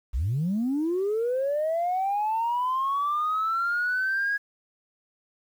sine linear sweep, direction up, 49 to 1661.2 Hz, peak -22 dBFS, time 0.13-4.38 s, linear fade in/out 20 ms, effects tanh soft clip ceiling -20 dBFS + 9-bit

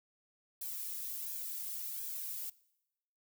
violet noise with flanger, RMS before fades -41 dBFS, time 0.61-2.5 s, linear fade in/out 5 ms, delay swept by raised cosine 1.2 to 2.4 ms, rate 1.4 Hz, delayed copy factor +0.95, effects noise-tail reverb RT60 0.9 s tail -22 dB re dry

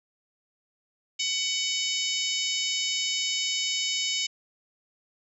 harmonic tone with a mistuned harmonic, 748 Hz, F#5, 19 cents sharp, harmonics 3 / 4 / 5 / 6 / 7 / 8 / 9 / 10, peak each -34 / -30 / -34 / -38 / -33 / -38 / -36 / -37 dBFS, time 1.19-4.27 s, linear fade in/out 10 ms, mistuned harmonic 10, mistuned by -39 cents, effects none

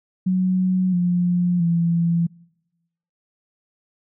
sine tone with pitch steps, 185 / 176.85 / 169.06 Hz, F#3 / F3 / E3, 0 / +22 / +44 cents, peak -16 dBFS, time 0.26-2.27 s, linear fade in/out 10 ms, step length 670 ms, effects noise-tail reverb RT60 1.0 s tail -26 dB re dry

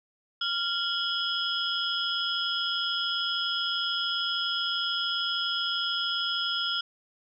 sine tone cluster, 1391 / 2960 / 3156 / 3329 / 5110 Hz, F6 / F#7 / G7 / G#7 / D#8, -7 / 0 / +11 / +3 / +45 cents, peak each -32 / -36 / -36 / -30 / -35 dBFS, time 0.41-6.81 s, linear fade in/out 5 ms, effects none

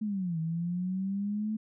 sine linear two-way sweep, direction down then up, 219 to 159.3 to 219 Hz, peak -29 dBFS, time 0.01-1.57 s, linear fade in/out 10 ms, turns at 0.39 s, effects none

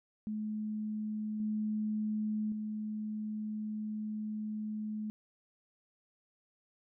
sine tone with level steps, 213.9 Hz, A3, 49 cents flat, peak -34 / -31 / -35 dBFS, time 0.27-5.1 s, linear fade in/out 0 ms, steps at 1.4 / 2.52 s, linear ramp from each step 2 ms, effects none

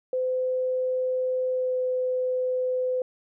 sine tone with pitch glide, 511 to 507.8 Hz, C5 to B4, -41 to +48 cents, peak -23 dBFS, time 0.13-3.02 s, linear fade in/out 2 ms, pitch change -11 cents, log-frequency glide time 1.5-1.78 s, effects none

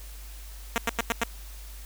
5% pulse tone bursts, 231.9 Hz, A#3, 9 cents flat, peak -12 dBFS, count 5, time 0.76-1.236 s, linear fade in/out 0 ms, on 20 ms, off 94 ms, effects added 50 Hz sine -40 dBFS peak until 1.85 s + white hiss -49 dBFS RMS until 1.85 s

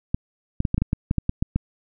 clicks, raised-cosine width 5 ms, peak -8 dBFS, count 12, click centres 0.145 / 0.604 / 0.652 / 0.744 / 0.78 / 0.82 / 0.931 / 1.111 / 1.183 / 1.294 / 1.425 / 1.56 s, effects none

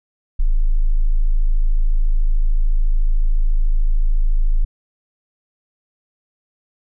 sine tone, 26.9 Hz, A0, 38 cents flat, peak -11 dBFS, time 0.39-4.65 s, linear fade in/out 10 ms, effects none

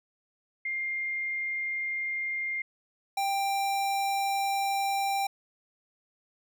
sine / square tone pair in turn, 2112 / 788.9 Hz, C7 / G5, +16 / +11 cents, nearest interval octave + perfect fourth, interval 1705 cents, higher first, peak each -29 / -27 dBFS, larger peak second, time 0.65-2.62 / 3.17-5.27 s, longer second, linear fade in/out 5 ms, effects none

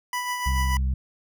25% pulse tone with tremolo, 987.8 Hz, B5, in tune, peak -21 dBFS, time 0.13-0.77 s, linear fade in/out 2 ms, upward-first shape sine, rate 6.9 Hz, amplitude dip 40%
harmonic tone, 65.41 Hz, C2, in tune, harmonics 1 / 2 / 3, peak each -21 / -34 / -38 dBFS, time 0.46-0.94 s, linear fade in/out 5 ms
effects none

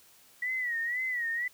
sine tone with vibrato, 1939 Hz, B6, 32 cents flat, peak -29 dBFS, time 0.42-1.48 s, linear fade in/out 5 ms, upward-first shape sine, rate 2 Hz, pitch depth 100 cents each way, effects white hiss -59 dBFS RMS until 1.53 s

